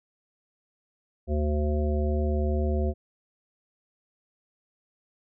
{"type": "harmonic tone", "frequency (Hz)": 74.8, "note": "D2", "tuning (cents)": 32, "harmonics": [1, 3, 5, 7, 9], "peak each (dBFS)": [-24, -32, -32, -35, -36], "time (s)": [1.27, 2.94], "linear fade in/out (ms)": 50, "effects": []}